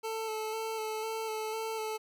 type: tone with vibrato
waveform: 25% pulse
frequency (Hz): 440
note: A4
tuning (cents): 0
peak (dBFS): -30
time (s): 0.03-1.98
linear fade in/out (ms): 20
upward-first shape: square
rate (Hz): 2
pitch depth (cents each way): 18
effects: none